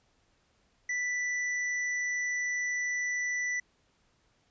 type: tone with hard clipping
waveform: triangle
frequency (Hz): 1975.5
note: B6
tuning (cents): 0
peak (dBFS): -31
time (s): 0.89-3.6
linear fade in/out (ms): 5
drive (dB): 13
effects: pink hiss -70 dBFS RMS until 4.5 s + resampled to 16000 Hz